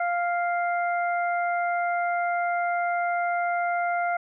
harmonic tone, 698.5 Hz, F5, in tune, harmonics 1 / 2 / 3, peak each -24 / -30 / -34 dBFS, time 0-4.17 s, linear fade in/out 5 ms, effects none

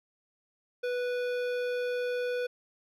sine tone with hard clipping, 492.6 Hz, B4, 5 cents flat, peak -31 dBFS, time 0.83-2.47 s, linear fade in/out 10 ms, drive 14 dB, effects none

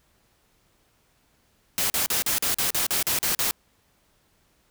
white noise bursts, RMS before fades -24 dBFS, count 11, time 1.78-3.51 s, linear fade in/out 0 ms, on 120 ms, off 41 ms, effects pink hiss -65 dBFS RMS until 4.7 s

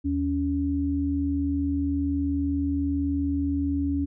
sine tone pair together, 78.8 / 280.8 Hz, D#2 / C#4, +23 / +22 cents, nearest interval octave + minor seventh, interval 2199 cents, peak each -28 / -24 dBFS, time 0.04-4.06 s, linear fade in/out 20 ms, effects none

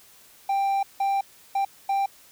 triangle tone bursts at uneven times, 788 Hz, G5, 9 cents sharp, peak -19 dBFS, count 4, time 0.49-0.83 / 1-1.21 / 1.55-1.65 / 1.89-2.06 s, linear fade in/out 5 ms, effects white hiss -53 dBFS RMS until 2.31 s

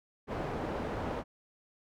white low-pass noise, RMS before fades -36 dBFS, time 0.27-1.24 s, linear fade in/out 50 ms, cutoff 720 Hz, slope 12 dB/octave, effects none

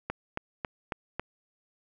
click train, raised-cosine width 0.5 ms, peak -16 dBFS, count 5, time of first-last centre 0.1-1.196 s, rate 3.65 Hz, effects none

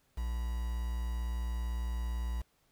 triangle tone with quantisation, 58.9 Hz, A#1, 19 cents sharp, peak -30 dBFS, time 0.17-2.42 s, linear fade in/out 10 ms, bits 8, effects pink hiss -72 dBFS RMS until 2.71 s

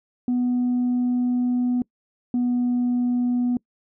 sine tone pair in turn, 246.9 / 245.2 Hz, B3 / B3, 0 / -12 cents, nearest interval unison, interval 12 cents, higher first, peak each -17 dBFS, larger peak neither, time 0.28-1.82 / 2.34-3.57 s, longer first, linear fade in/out 2 ms, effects noise-tail reverb RT60 0.1 s tail -25 dB re dry + tanh soft clip ceiling -17 dBFS

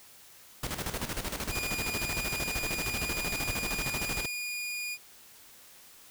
pink noise with tremolo, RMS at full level -33 dBFS, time 0.63-4.26 s, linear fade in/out 5 ms, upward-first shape square, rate 13 Hz, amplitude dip 65%
sawtooth tone, 2440 Hz, D#7, 34 cents flat, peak -30 dBFS, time 1.49-4.98 s, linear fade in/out 50 ms
effects white hiss -54 dBFS RMS until 6.1 s

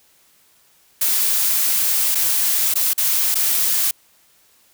blue noise with dropouts, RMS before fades -18 dBFS, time 1.01-3.91 s, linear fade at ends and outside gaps 5 ms, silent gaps 2.148-2.153 / 2.74-2.755 / 2.934-2.978 / 3.345-3.353 s, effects white hiss -56 dBFS RMS until 4.73 s

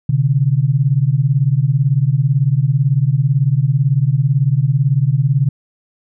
sine beating tone pair, 127.9 / 145.9 Hz, C3 / D3, -39 / -11 cents, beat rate 18 Hz, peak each -14 dBFS, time 0.09-5.49 s, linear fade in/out 5 ms, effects none

